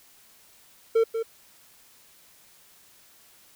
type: tone with echo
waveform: triangle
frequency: 452.7 Hz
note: A4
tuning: 49 cents sharp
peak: -15 dBFS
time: 0.95-1.04 s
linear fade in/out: 10 ms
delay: 190 ms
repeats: 1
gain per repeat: -8 dB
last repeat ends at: 1.23 s
effects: white hiss -56 dBFS RMS until 3.55 s